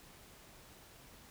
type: silence
effects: pink hiss -58 dBFS RMS until 1.3 s